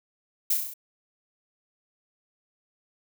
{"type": "noise with echo", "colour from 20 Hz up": "violet", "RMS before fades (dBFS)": -23, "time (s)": [0.5, 0.54], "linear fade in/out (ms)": 5, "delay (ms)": 33, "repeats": 6, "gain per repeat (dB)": -3, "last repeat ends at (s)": 0.738, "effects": []}